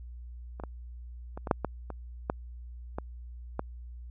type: clicks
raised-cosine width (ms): 1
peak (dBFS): -26 / -23 / -25 / -21 / -8 / -15 / -24 / -13 / -19 / -16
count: 10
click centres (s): 0.599 / 0.637 / 1.375 / 1.472 / 1.512 / 1.647 / 1.903 / 2.299 / 2.985 / 3.594
effects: added 60 Hz sine -41 dBFS peak until 4.1 s